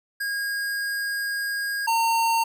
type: tone pair in turn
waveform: square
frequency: 1631 / 913.3 Hz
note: G#6 / A#5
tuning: -32 / -36 cents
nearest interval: minor seventh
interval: 1004 cents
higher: first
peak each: -26 / -20 dBFS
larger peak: second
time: 0.2-1.87 / 1.87-2.44 s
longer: first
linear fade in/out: 10 ms
effects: none